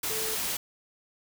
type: tone in noise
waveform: sine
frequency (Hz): 440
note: A4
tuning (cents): 0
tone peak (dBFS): -36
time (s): 0.1-0.35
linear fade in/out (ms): 5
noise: white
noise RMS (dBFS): -31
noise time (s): 0.03-0.57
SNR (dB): -8
effects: none